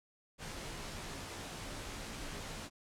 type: noise with comb filter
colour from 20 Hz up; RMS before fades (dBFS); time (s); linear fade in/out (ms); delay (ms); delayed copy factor
pink; -44; 0.38-2.7; 50; 16; -0.55
effects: low-pass 9000 Hz 12 dB/octave